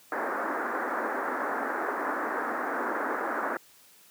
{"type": "band-pass noise", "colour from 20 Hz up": "white", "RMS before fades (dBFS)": -31, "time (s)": [0.12, 3.57], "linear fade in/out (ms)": 2, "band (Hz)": [240, 1700], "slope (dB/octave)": 48, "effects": ["white hiss -57 dBFS RMS until 4.1 s", "high-pass 100 Hz 12 dB/octave"]}